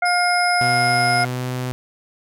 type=harmonic tone; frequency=710 Hz; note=F5; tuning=28 cents sharp; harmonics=1 / 2 / 3; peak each=-18 / -21 / -23 dBFS; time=0.02-1.25 s; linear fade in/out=5 ms
type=tone; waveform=35% pulse; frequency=5100 Hz; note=D#8; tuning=42 cents sharp; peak=-21 dBFS; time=0.05-1.24 s; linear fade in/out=10 ms
type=tone with pitch glide; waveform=sawtooth; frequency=125.2 to 126.58 Hz; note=B2 to B2; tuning=+24 to +43 cents; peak=-19 dBFS; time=0.61-1.72 s; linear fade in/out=0 ms; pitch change=+19 cents; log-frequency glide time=1.22-1.47 s
effects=none